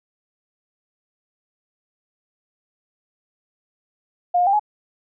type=tone with pitch steps; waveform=sine; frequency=709 / 713 / 791 / 841 Hz; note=F5 / F5 / G5 / G#5; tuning=+26 / +36 / +15 / +22 cents; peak=-14 dBFS; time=4.34-4.596 s; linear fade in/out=10 ms; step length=64 ms; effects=none

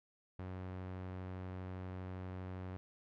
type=tone with low-pass filter; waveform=sawtooth; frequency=92.5 Hz; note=F#2; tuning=in tune; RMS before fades=-45 dBFS; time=0.39-2.77 s; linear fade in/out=0 ms; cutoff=2000 Hz; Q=0.66; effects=none

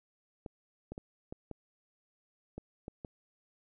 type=clicks; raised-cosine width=2 ms; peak=-28 dBFS; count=8; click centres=0.462 / 0.92 / 0.979 / 1.325 / 1.513 / 2.58 / 2.881 / 3.048 s; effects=none

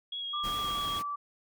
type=tone with vibrato; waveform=sine; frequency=3305 Hz; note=G#7; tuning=9 cents flat; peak=-34 dBFS; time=0.12-0.99 s; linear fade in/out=5 ms; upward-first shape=sine; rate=4.8 Hz; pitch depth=19 cents each way
type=tone with pitch glide; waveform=sine; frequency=1187 to 1159.2 Hz; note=D6 to D6; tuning=+18 to -23 cents; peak=-32 dBFS; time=0.33-1.16 s; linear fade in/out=10 ms; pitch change=-41 cents; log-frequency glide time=0.57-0.84 s
type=noise; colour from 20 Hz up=pink; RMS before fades=-41 dBFS; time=0.43-1.03 s; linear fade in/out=20 ms
effects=none

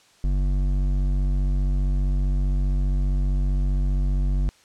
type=tone with hard clipping; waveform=sine; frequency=47.61 Hz; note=G1; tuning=50 cents flat; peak=-21 dBFS; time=0.24-4.49 s; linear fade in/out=0 ms; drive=10 dB; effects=white hiss -56 dBFS RMS until 4.64 s + low-pass 7000 Hz 12 dB/octave

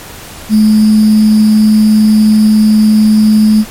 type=tone with sample-and-hold; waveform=sine; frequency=214.9 Hz; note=A3; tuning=41 cents flat; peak=-3 dBFS; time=0.49-3.65 s; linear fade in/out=50 ms; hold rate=4900 Hz; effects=pink hiss -29 dBFS RMS until 3.7 s + MP3 64 kbps

